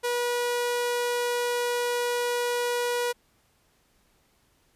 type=tone; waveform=sawtooth; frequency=484.4 Hz; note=B4; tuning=34 cents flat; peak=-21 dBFS; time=0.03-3.13 s; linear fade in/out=20 ms; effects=pink hiss -66 dBFS RMS until 4.75 s + resampled to 32000 Hz